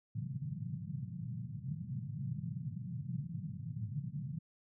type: band-pass noise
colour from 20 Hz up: pink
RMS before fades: -41 dBFS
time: 0.15-4.39 s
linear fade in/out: 10 ms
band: 110 to 180 Hz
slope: 48 dB/octave
effects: none